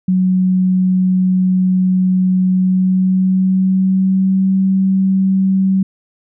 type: tone with pitch glide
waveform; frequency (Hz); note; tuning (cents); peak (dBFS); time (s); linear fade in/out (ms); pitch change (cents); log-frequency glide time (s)
sine; 185.1 to 191.07; F#3 to G3; +1 to -44; -10; 0.08-5.83; 5; +55; 2.5-4.56
effects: none